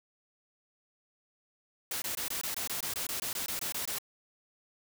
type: noise bursts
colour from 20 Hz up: white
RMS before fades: -35 dBFS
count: 16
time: 1.91-3.985 s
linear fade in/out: 2 ms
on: 110 ms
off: 21 ms
effects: none